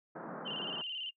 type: band-pass noise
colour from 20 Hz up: pink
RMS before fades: -44 dBFS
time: 0.15-0.82 s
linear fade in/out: 10 ms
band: 160 to 1600 Hz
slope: 48 dB/octave
type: tone with vibrato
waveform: sine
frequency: 2932 Hz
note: F#7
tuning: 16 cents flat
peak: -37 dBFS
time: 0.45-1.11 s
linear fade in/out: 20 ms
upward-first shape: square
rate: 18 Hz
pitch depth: 69 cents each way
effects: noise-tail reverb RT60 0.1 s tail -22 dB re dry